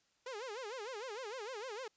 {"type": "tone with vibrato", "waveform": "sawtooth", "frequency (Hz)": 466.2, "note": "A#4", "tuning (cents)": 0, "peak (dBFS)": -38, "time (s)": [0.26, 1.88], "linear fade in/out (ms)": 5, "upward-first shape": "sine", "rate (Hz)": 6.6, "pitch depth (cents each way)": 240, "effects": ["white hiss -75 dBFS RMS until 1.96 s", "resampled to 16000 Hz"]}